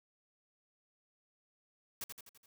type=noise with echo; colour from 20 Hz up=white; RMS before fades=-41 dBFS; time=2.01-2.04 s; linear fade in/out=2 ms; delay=84 ms; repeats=5; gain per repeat=-5 dB; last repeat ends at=2.46 s; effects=none